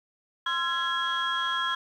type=tone cluster; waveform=sine; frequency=1043 / 1358 / 1670 / 3292 Hz; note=C6 / F6 / G#6 / G#7; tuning=-6 / -49 / +9 / -16 cents; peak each=-30 dBFS; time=0.46-1.75 s; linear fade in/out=5 ms; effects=tanh soft clip ceiling -19 dBFS + 10-bit